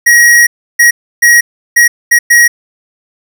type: tone bursts at uneven times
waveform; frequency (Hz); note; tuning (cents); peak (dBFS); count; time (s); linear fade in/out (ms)
square; 1897; A#6; +30; -3; 6; 0.06-0.47 / 0.79-0.91 / 1.22-1.41 / 1.76-1.88 / 2.11-2.19 / 2.3-2.48; 10
effects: none